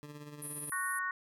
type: tone with tremolo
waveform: 20% pulse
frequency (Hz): 147.6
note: D3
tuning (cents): +9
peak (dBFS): -39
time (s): 0.03-0.7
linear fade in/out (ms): 0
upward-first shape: sine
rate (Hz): 17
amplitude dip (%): 50
type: band-pass noise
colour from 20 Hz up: white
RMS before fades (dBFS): -43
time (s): 0.42-0.99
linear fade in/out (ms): 2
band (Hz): 9700 to 11000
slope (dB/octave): 96
type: chord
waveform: sine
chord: F# major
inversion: second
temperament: just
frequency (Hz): 1110 / 1480 / 1850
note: C#6 / F#6 / A#6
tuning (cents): +2 / 0 / -14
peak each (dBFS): -37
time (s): 0.72-1.11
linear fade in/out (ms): 2
effects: none